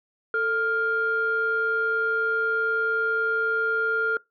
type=tone pair together; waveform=sine; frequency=445.2 / 1402 Hz; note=A4 / F6; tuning=+20 / +6 cents; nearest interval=octave + minor sixth; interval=1986 cents; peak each=-26 / -22 dBFS; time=0.34-4.17 s; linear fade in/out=2 ms; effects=noise-tail reverb RT60 0.2 s tail -23 dB re dry + tanh soft clip ceiling -15 dBFS